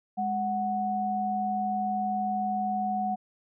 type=tone pair together; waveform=sine; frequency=207.2 / 740 Hz; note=G#3 / F#5; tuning=-4 / 0 cents; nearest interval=octave + minor seventh; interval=2204 cents; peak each=-32 / -27 dBFS; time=0.17-3.16 s; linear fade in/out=20 ms; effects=none